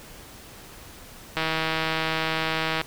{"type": "click train", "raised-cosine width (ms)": 0.3, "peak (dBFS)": -9, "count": 232, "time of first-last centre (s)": [1.37, 2.814], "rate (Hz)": 160, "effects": ["pink hiss -45 dBFS RMS until 2.86 s"]}